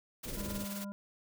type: noise with tremolo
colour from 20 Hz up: white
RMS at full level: -42 dBFS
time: 0.23-0.85 s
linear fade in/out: 10 ms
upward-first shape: sine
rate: 19 Hz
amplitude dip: 55%
type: low-pass noise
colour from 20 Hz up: pink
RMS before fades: -42 dBFS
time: 0.25-0.65 s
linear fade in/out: 10 ms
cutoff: 610 Hz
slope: 96 dB/octave
type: harmonic tone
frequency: 200.6 Hz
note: G3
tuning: 40 cents sharp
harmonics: 1 / 3 / 5 / 7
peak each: -39 / -49 / -53 / -56 dBFS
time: 0.37-0.92 s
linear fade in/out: 0 ms
effects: none